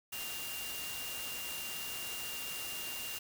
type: tone in noise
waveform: sine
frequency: 2794 Hz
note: F7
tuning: in tune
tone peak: -43 dBFS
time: 0.12-3.19 s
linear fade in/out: 10 ms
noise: white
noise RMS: -42 dBFS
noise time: 0.12-3.19 s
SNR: -4 dB
effects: none